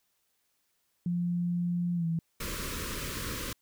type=tone with pitch glide; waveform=sine; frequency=174.61 to 164.91 Hz; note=F3 to E3; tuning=0 to +1 cents; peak=-27 dBFS; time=1.06-2.19 s; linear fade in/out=2 ms; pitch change=-99 cents; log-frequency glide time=1.95-2.06 s
type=band-stop noise; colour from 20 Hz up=pink; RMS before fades=-36 dBFS; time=2.4-3.53 s; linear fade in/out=5 ms; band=580 to 980 Hz; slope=96 dB/octave
effects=white hiss -75 dBFS RMS until 3.61 s